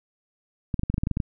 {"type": "clicks", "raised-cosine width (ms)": 5, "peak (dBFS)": -12, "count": 11, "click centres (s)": [0.742, 0.794, 0.834, 0.9, 0.942, 0.981, 1.035, 1.071, 1.113, 1.171, 1.202], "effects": []}